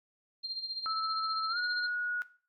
sine tone with tremolo, 4186 Hz, C8, in tune, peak -32 dBFS, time 0.43-1.88 s, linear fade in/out 20 ms, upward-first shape sine, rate 15 Hz, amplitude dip 60%
sine tone with pitch glide, 1311 to 1454.6 Hz, E6 to F#6, -10 to -30 cents, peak -31 dBFS, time 0.86-2.22 s, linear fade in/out 0 ms, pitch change +180 cents, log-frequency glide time 1.49-1.58 s
effects noise-tail reverb RT60 0.4 s tail -17 dB re dry + AAC 64 kbps

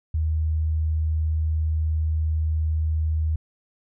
sine tone, 78.6 Hz, D#2, 18 cents sharp, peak -20 dBFS, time 0.14-3.36 s, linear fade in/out 5 ms, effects none

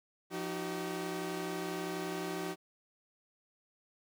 sawtooth tone cluster, 174.9 / 311.2 / 381.9 Hz, F3 / D#4 / G4, +3 / 0 / -45 cents, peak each -38 / -37 / -35 dBFS, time 0.3-2.56 s, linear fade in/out 50 ms, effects none

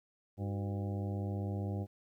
harmonic tone with a mistuned harmonic, 100 Hz, G2, 35 cents sharp, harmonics 1 / 2 / 3 / 4 / 5 / 6 / 7 / 8, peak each -35 / -41 / -45 / -47 / -49 / -51 / -52 / -53 dBFS, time 0.37-1.87 s, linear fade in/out 50 ms, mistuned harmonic 4, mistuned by -110 cents, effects 12-bit

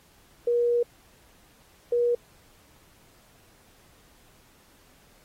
sine tone pair in turn, 477.7 / 479.5 Hz, A#4 / A#4, +42 / +49 cents, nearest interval unison, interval 7 cents, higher second, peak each -20 dBFS, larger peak neither, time 0.47-0.83 / 1.92-2.15 s, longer first, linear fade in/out 5 ms, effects pink hiss -59 dBFS RMS until 5.24 s + AAC 48 kbps

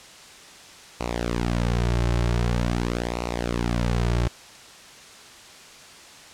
sawtooth tone with flanger, 59.2 Hz, A#1, 27 cents sharp, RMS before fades -24 dBFS, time 1-4.28 s, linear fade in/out 5 ms, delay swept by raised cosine 0.59 to 4.19 ms, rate 0.45 Hz, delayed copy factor -0.75, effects white hiss -45 dBFS RMS until 6.33 s + low-pass 7000 Hz 12 dB/octave

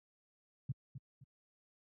sine tone with echo, 132.3 Hz, C3, 20 cents sharp, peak -33 dBFS, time 0.69-0.72 s, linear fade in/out 5 ms, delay 260 ms, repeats 2, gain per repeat -10 dB, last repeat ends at 1.24 s, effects high-pass 60 Hz 12 dB/octave

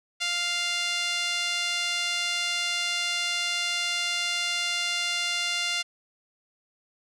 5% pulse tone with band-pass filter, 698.5 Hz, F5, in tune, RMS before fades -28 dBFS, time 0.2-5.83 s, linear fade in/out 20 ms, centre 2700 Hz, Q 1, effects none

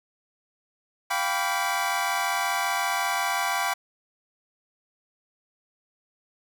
25% pulse chord, G dominant seventh, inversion third, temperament equal with one note detuned, 698.5 / 784 / 987.8 / 1148.5 Hz, F5 / G5 / B5 / D6, 0 / 0 / 0 / -39 cents, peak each -27 / -25 / -26 / -27 dBFS, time 1.1-3.74 s, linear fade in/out 10 ms, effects none

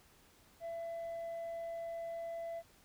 triangle tone with tanh clipping, 670 Hz, E5, 28 cents sharp, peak -40 dBFS, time 0.6-2.63 s, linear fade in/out 50 ms, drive 7 dB, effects pink hiss -65 dBFS RMS until 2.84 s

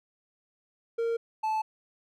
triangle tone pair in turn, 461.8 / 871.8 Hz, A#4 / A5, -16 / -16 cents, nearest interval major seventh, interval 1100 cents, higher second, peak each -24 dBFS, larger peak neither, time 0.98-1.17 / 1.43-1.62 s, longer neither, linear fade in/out 10 ms, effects none

